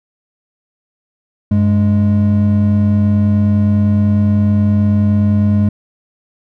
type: tone pair together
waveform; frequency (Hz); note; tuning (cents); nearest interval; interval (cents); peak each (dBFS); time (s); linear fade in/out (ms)
triangle; 98 / 207.7; G2 / G#3; 0 / 0; octave + minor second; 1300; -10; 1.51-5.69; 5
effects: none